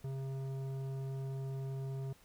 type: tone with tanh clipping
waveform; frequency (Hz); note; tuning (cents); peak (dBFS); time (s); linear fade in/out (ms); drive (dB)
sine; 134.5; C3; +48; -39; 0.04-2.13; 5; 12
effects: pink hiss -64 dBFS RMS until 2.24 s